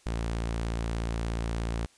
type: tone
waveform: sawtooth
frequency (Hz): 56.8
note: A#1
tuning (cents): -44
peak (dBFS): -25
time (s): 0.06-1.86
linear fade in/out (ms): 0
effects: white hiss -61 dBFS RMS until 1.97 s + resampled to 22050 Hz